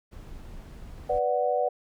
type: noise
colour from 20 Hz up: brown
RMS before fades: -42 dBFS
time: 0.11-1.2 s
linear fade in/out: 20 ms
type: chord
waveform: sine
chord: B minor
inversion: none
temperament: equal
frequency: 493.9 / 587.3 / 740 Hz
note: B4 / D5 / F#5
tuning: 0 / 0 / 0 cents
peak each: -27 dBFS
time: 1.09-1.69 s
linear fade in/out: 10 ms
effects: none